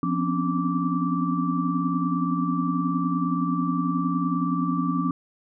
sine tone cluster, 173.3 / 252.2 / 263.1 / 282.2 / 1166 Hz, F3 / B3 / C4 / C#4 / D6, -13 / +36 / +10 / +31 / -13 cents, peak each -26 / -30 / -29 / -28 / -29 dBFS, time 0.03-5.11 s, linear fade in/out 2 ms, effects none

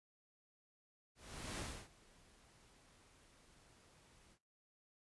pink noise with ADSR envelope, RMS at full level -44 dBFS, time 1.15-4.39 s, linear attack 440 ms, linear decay 290 ms, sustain -23 dB, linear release 69 ms, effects noise-tail reverb RT60 0.3 s tail -21 dB re dry + resampled to 24000 Hz

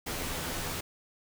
pink noise with comb filter, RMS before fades -35 dBFS, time 0.06-0.81 s, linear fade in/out 10 ms, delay 12 ms, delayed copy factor +0.5, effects none

